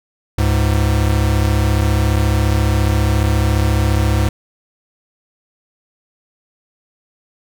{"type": "tone pair together", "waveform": "square", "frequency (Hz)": [70.4, 104.9], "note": ["C#2", "G#2"], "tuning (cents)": [27, 18], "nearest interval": "perfect fifth", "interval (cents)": 691, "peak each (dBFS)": -16, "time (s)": [0.38, 4.29], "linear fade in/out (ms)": 5, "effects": []}